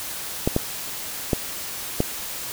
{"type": "clicks", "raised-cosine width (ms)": 2, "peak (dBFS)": -5, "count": 4, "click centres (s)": [0.475, 0.564, 1.332, 2.004], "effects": ["white hiss -32 dBFS RMS until 2.52 s"]}